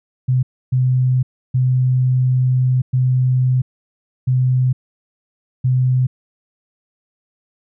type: tone bursts at uneven times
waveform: sine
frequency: 127.8 Hz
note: C3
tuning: 40 cents flat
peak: -12 dBFS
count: 6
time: 0.28-0.43 / 0.72-1.23 / 1.54-2.82 / 2.93-3.62 / 4.27-4.73 / 5.64-6.07 s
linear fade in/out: 10 ms
effects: none